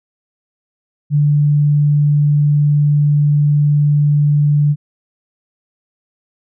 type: tone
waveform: sine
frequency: 146.83 Hz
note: D3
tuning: in tune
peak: -9 dBFS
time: 1.1-4.76 s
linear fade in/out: 50 ms
effects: none